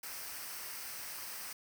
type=noise with comb filter; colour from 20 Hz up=white; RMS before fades=-44 dBFS; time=0.03-1.53 s; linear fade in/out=5 ms; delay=0.28 ms; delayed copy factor=-0.5; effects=none